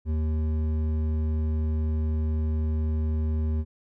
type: tone with hard clipping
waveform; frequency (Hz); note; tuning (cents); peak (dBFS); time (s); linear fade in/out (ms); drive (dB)
sine; 78; D#2; +5; -25; 0.05-3.65; 50; 9
effects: none